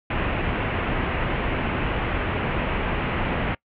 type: low-pass noise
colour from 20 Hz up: pink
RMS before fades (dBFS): -25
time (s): 0.1-3.55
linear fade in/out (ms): 5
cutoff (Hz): 2900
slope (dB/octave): 48
effects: noise-tail reverb RT60 0.1 s tail -23 dB re dry